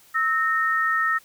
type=tone pair together; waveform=sine; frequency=1302 / 1841.3 Hz; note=E6 / A#6; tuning=-22 / -22 cents; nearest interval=tritone; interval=600 cents; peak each=-22 dBFS; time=0.14-1.19 s; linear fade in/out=20 ms; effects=white hiss -54 dBFS RMS until 1.24 s